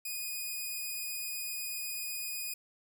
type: tone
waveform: 5% pulse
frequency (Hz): 2477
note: D#7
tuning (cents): -8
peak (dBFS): -26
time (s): 0.05-2.54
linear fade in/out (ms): 5
effects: none